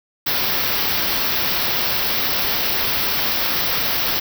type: band-stop noise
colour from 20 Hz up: white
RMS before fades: -20 dBFS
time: 0.26-4.2 s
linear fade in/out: 10 ms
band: 5700 to 13000 Hz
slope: 96 dB/octave
effects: none